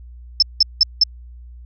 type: tone bursts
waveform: sine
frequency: 5274 Hz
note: E8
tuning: in tune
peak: -8 dBFS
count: 4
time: 0.4-1.036 s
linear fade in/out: 2 ms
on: 24 ms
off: 180 ms
effects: added 60 Hz sine -36 dBFS peak until 1.65 s